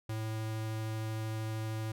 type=tone with vibrato; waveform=square; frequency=110 Hz; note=A2; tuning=in tune; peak=-35 dBFS; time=0.09-1.92 s; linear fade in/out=5 ms; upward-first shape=triangle; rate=13 Hz; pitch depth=8 cents each way; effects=none